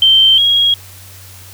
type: tone pair in turn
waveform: sine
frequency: 3124 / 3292 Hz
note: G7 / G#7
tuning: -7 / -16 cents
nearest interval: minor second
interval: 91 cents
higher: second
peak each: -5 / -8 dBFS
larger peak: first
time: 0.02-0.38 / 0.38-0.74 s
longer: neither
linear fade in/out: 2 ms
effects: added 94 Hz sine -37 dBFS peak until 1.53 s + white hiss -38 dBFS RMS until 1.53 s